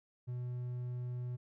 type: tone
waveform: triangle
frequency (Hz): 123.47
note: B2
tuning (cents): 0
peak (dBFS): -35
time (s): 0.27-1.37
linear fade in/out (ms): 20
effects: none